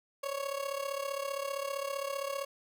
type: tone with amplitude modulation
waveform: 30% pulse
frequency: 554.4 Hz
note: C#5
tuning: in tune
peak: -28 dBFS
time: 0.23-2.45 s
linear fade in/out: 10 ms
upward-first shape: sine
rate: 35.3 Hz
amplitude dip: 75%
effects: none

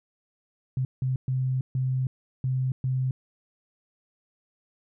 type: tone bursts at uneven times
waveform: sine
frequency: 129.8 Hz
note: C3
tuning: 13 cents flat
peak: -23 dBFS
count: 6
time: 0.77-0.85 / 1.02-1.16 / 1.28-1.61 / 1.75-2.07 / 2.44-2.72 / 2.84-3.11 s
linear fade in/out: 2 ms
effects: none

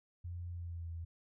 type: tone with pitch glide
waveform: sine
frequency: 87.31 to 83.51 Hz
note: F2 to E2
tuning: 0 to +23 cents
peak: -40 dBFS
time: 0.24-1.05 s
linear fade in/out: 10 ms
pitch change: -77 cents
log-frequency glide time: 0.5-0.9 s
effects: none

